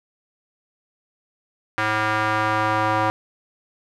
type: tone with band-pass filter sweep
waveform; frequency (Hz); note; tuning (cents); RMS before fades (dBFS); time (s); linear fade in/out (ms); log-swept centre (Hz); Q
square; 108; A2; -32; -21; 1.78-3.1; 0; 1500 to 990; 1.8
effects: none